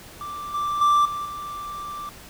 triangle tone with level steps, 1174.7 Hz, D6, in tune, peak -29 / -21 / -13 / -25 / -29 dBFS, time 0.21-2.09 s, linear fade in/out 0 ms, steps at 0.54 / 0.81 / 1.05 / 1.25 s, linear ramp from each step 5 ms, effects pink hiss -44 dBFS RMS until 2.29 s

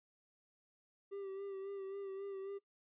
triangle tone with vibrato, 392 Hz, G4, in tune, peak -40 dBFS, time 1.11-2.59 s, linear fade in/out 20 ms, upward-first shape sine, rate 3.7 Hz, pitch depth 34 cents each way, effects noise-tail reverb RT60 0.1 s tail -21 dB re dry + resampled to 8000 Hz

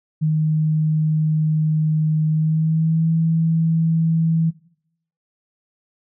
sine tone with pitch glide, 155.56 to 162.92 Hz, D#3 to E3, 0 to -20 cents, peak -15 dBFS, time 0.21-4.51 s, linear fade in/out 20 ms, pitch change +80 cents, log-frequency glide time 2.28-3.1 s, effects noise-tail reverb RT60 0.7 s tail -20 dB re dry

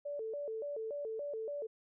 sine tone with vibrato, 506 Hz, B4, 42 cents sharp, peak -37 dBFS, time 0.05-1.67 s, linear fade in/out 10 ms, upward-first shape square, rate 3.5 Hz, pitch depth 230 cents each way, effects none

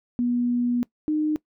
sine tone pair in turn, 242.7 / 305.8 Hz, B3 / D#4, -30 / -30 cents, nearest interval major third, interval 400 cents, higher second, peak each -20 dBFS, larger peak neither, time 0.19-0.83 / 1.08-1.36 s, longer first, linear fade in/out 0 ms, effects noise-tail reverb RT60 0.1 s tail -21 dB re dry

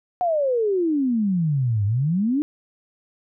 sine exponential two-way sweep, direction down then up, 736 to 98.1 to 307.9 Hz, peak -18 dBFS, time 0.21-2.42 s, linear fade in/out 0 ms, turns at 1.85 s, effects none

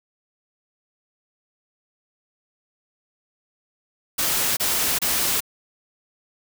white noise bursts, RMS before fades -22 dBFS, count 3, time 4.18-5.406 s, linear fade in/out 10 ms, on 390 ms, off 28 ms, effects none

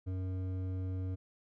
sine tone with hard clipping, 93.1 Hz, F#2, 11 cents sharp, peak -36 dBFS, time 0.06-1.16 s, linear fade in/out 20 ms, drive 10 dB, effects none

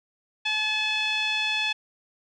5% pulse tone with low-pass filter, 859 Hz, A5, 42 cents flat, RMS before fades -26 dBFS, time 0.45-1.73 s, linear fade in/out 10 ms, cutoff 3000 Hz, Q 4.7, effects none

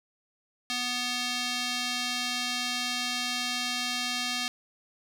square tone with band-pass filter, 246.9 Hz, B3, in tune, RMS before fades -31 dBFS, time 0.7-4.48 s, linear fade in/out 0 ms, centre 4100 Hz, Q 1.3, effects 8-bit

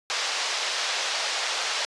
white band-pass noise, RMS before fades -28 dBFS, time 0.1-1.85 s, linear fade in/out 0 ms, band 500 to 5700 Hz, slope 24 dB/octave, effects resampled to 24000 Hz

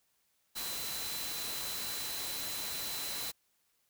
sine tone in noise, 4029 Hz, B7, 34 cents sharp, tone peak -42 dBFS, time 0.55-3.32 s, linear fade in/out 20 ms, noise white, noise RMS -39 dBFS, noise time 0.55-3.32 s, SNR -6 dB, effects white hiss -75 dBFS RMS until 3.89 s

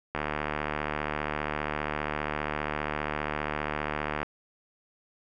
click train, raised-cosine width 0.5 ms, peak -14 dBFS, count 307, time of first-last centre 0.15-4.23 s, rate 75 Hz, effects none

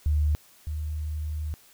sine tone pair in turn, 75 / 76.62 Hz, D2 / D#2, +37 / -26 cents, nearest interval unison, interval 37 cents, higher second, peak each -20 / -28 dBFS, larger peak first, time 0.06-0.35 / 0.67-1.54 s, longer second, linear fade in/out 0 ms, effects white hiss -56 dBFS RMS until 1.73 s

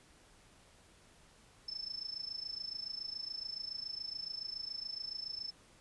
sine tone with amplitude modulation, 5274 Hz, E8, in tune, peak -36 dBFS, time 1.68-5.51 s, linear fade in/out 5 ms, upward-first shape sine, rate 27.1 Hz, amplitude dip 85%, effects pink hiss -63 dBFS RMS until 5.8 s + resampled to 24000 Hz

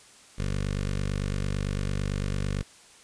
15% pulse tone with notch filter, 48.93 Hz, G1, 2 cents flat, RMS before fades -29 dBFS, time 0.38-2.63 s, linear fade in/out 10 ms, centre 810 Hz, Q 1.3, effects white hiss -53 dBFS RMS until 3.03 s + resampled to 22050 Hz

